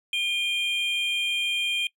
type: tone pair together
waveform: triangle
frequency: 2432 / 3173 Hz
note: D#7 / G7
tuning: -40 / +20 cents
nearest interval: perfect fourth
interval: 460 cents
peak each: -25 / -24 dBFS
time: 0.13-1.87 s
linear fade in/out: 2 ms
effects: noise-tail reverb RT60 0.1 s tail -22 dB re dry